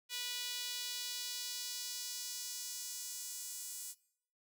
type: tone with high-pass filter sweep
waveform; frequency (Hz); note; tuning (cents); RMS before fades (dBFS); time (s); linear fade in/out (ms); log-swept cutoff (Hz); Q
sawtooth; 490; B4; -14; -43; 0.09-3.95; 50; 3200 to 8000; 1.5
effects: noise-tail reverb RT60 0.7 s tail -22 dB re dry